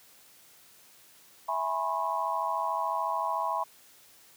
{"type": "chord", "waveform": "sine", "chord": "C# minor seventh", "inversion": "first", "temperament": "equal with one note detuned", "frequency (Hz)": [659.3, 830.6, 987.8, 1081.5], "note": ["E5", "G#5", "B5", "C#6"], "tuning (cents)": [0, 0, 0, -43], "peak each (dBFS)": [-35, -34, -31, -33], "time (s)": [1.48, 3.64], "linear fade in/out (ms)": 10, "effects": ["white hiss -57 dBFS RMS until 4.36 s", "high-pass 80 Hz 12 dB/octave"]}